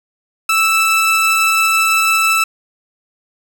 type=tone pair together; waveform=45% pulse; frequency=1315.5 / 2637 Hz; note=E6 / E7; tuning=-4 / 0 cents; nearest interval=octave; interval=1204 cents; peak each=-14 dBFS; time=0.49-2.44 s; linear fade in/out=5 ms; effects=none